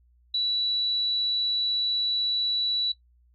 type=tone; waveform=sine; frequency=3938 Hz; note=B7; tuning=6 cents flat; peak=-23 dBFS; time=0.34-2.92 s; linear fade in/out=5 ms; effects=noise-tail reverb RT60 0.1 s tail -17 dB re dry + added 60 Hz sine -58 dBFS peak until 3.34 s